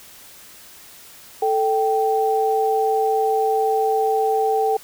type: tone pair together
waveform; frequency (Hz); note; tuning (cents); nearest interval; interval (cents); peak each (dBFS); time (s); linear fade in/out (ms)
sine; 440 / 779.5; A4 / G5; 0 / -10; minor seventh; 990; -19; 1.42-4.77; 5
effects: white hiss -44 dBFS RMS until 4.83 s